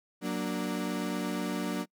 35% pulse chord, Gb augmented, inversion none, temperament equal, 185 / 233.1 / 293.7 Hz, Gb3 / Bb3 / D4, 0 / 0 / 0 cents, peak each -33 / -34 / -33 dBFS, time 0.21-1.86 s, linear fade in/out 50 ms, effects noise-tail reverb RT60 0.1 s tail -26 dB re dry

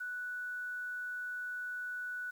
sine tone with quantisation, 1480 Hz, F#6, in tune, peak -37 dBFS, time 0-2.31 s, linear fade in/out 10 ms, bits 10, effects none

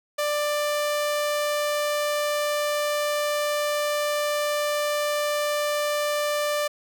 sawtooth tone, 591 Hz, D5, 11 cents sharp, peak -19 dBFS, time 0.18-6.68 s, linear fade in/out 10 ms, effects none

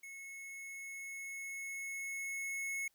square tone with level ramp, 2188 Hz, C#7, 23 cents flat, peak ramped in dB -48 to -37 dBFS, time 0.03-2.88 s, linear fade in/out 5 ms, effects white hiss -75 dBFS RMS until 2.94 s

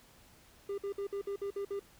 triangle tone bursts, 399.5 Hz, G4, 33 cents sharp, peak -32 dBFS, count 8, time 0.69-1.795 s, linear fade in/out 5 ms, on 90 ms, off 55 ms, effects pink hiss -61 dBFS RMS until 1.99 s

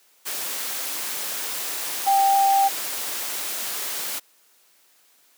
sine tone in noise, 787 Hz, G5, 7 cents sharp, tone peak -15 dBFS, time 2.06-2.69 s, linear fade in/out 20 ms, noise white, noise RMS -29 dBFS, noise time 0.25-4.2 s, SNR +11 dB, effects white hiss -59 dBFS RMS until 5.37 s + high-pass 300 Hz 12 dB/octave

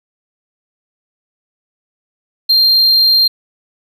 triangle tone, 4186 Hz, C8, in tune, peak -6 dBFS, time 2.49-3.28 s, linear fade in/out 10 ms, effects none

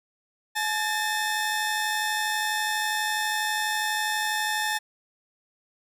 sawtooth tone pair together, 853.9 / 1800 Hz, G#5 / A6, +48 / +39 cents, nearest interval octave + minor second, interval 1291 cents, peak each -24 dBFS, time 0.55-4.79 s, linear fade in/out 20 ms, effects none

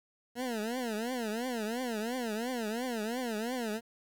20% pulse tone with vibrato, 233.1 Hz, A#3, in tune, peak -28 dBFS, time 0.35-3.81 s, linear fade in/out 50 ms, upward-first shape triangle, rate 2.9 Hz, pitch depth 210 cents each way, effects 10-bit

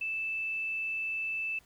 sine tone, 2637 Hz, E7, in tune, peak -31 dBFS, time 0.01-1.59 s, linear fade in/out 5 ms, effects pink hiss -63 dBFS RMS until 1.65 s

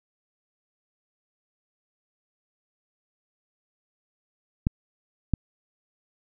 clicks, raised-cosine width 5 ms, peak -9 dBFS, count 2, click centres 4.669 / 5.337 s, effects none

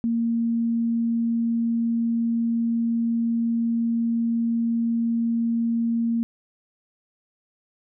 sine tone, 231.4 Hz, A#3, 13 cents flat, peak -20 dBFS, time 0.04-6.23 s, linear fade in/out 0 ms, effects none

